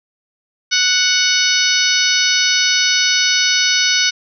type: harmonic tone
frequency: 740 Hz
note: F#5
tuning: in tune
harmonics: 2 / 3 / 4 / 5 / 6 / 7 / 8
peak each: -20 / -20 / -20 / -20 / -20 / -20 / -20 dBFS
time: 0.71-4.11 s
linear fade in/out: 20 ms
effects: none